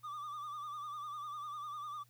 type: tone with vibrato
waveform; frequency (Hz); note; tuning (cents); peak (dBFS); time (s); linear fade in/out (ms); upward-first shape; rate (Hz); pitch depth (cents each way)
triangle; 1189; D6; +21; -39; 0.03-2.04; 20; sine; 10; 66
effects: added 120 Hz sine -66 dBFS peak until 2.09 s + white hiss -71 dBFS RMS until 2.09 s